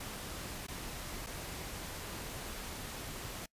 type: noise with dropouts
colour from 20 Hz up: pink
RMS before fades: -43 dBFS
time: 0-3.46 s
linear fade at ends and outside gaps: 5 ms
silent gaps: 0.668-0.682 / 1.264-1.268 s
effects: noise-tail reverb RT60 0.1 s tail -24 dB re dry + resampled to 32000 Hz